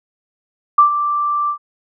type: tone with ADSR envelope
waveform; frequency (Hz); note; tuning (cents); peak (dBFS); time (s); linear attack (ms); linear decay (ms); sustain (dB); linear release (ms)
sine; 1174.7; D6; 0; -4; 0.78-1.58; 6; 110; -11; 89
effects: none